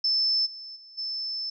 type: tone with level steps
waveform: sine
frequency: 5274 Hz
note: E8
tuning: in tune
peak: -21 / -38 / -46 / -29 dBFS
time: 0.04-1.5 s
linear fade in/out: 5 ms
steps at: 0.45 / 0.75 / 0.97 s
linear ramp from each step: 20 ms
effects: none